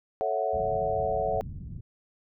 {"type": "chord", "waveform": "sine", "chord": "F# minor seventh", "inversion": "first", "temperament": "equal", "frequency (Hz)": [440, 554.4, 659.3, 740], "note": ["A4", "C#5", "E5", "F#5"], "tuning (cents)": [0, 0, 0, 0], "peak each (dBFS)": [-32, -31, -30, -30], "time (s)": [0.21, 1.41], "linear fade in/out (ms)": 0}
{"type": "low-pass noise", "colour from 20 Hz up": "white", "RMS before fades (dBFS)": -38, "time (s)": [0.53, 1.81], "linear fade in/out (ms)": 10, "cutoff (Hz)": 160, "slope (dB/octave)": 24}
{"effects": []}